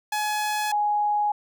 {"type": "tone pair in turn", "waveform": ["sawtooth", "sine"], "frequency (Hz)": [845, 832.4], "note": ["G#5", "G#5"], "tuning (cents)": [30, 4], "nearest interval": "unison", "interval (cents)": 26, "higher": "first", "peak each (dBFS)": [-20, -20], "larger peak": "neither", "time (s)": [[0.12, 0.72], [0.72, 1.32]], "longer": "neither", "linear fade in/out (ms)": 5, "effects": []}